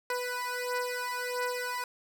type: beating tone pair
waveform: 15% pulse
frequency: 493.9 / 495.4 Hz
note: B4 / B4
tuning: 0 / +5 cents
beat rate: 1.5 Hz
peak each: -28 dBFS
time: 0.1-1.84 s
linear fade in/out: 2 ms
effects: none